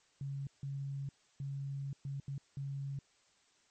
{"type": "tone bursts at uneven times", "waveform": "sine", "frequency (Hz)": 138.59, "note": "C#3", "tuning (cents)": 0, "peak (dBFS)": -37, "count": 6, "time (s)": [[0.21, 0.47], [0.63, 1.09], [1.4, 1.93], [2.05, 2.2], [2.28, 2.38], [2.57, 2.99]], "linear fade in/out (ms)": 2, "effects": ["white hiss -70 dBFS RMS until 3.7 s", "MP3 32 kbps"]}